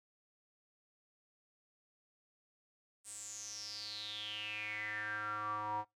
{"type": "tone with band-pass filter sweep", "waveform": "square", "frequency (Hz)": 105.7, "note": "G#2", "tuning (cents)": 31, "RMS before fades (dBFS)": -42, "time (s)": [3.04, 5.85], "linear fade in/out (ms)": 50, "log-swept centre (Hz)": [8700, 880], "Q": 9, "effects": ["noise-tail reverb RT60 0.2 s tail -23 dB re dry"]}